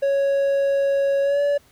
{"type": "tone with pitch glide", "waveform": "triangle", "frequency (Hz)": [554.4, 573.3], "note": ["C#5", "D5"], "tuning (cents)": [0, -42], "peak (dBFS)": -15, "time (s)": [0.02, 1.58], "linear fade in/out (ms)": 10, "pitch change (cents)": 58, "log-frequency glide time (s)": [1.22, 1.41], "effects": ["pink hiss -56 dBFS RMS until 1.71 s"]}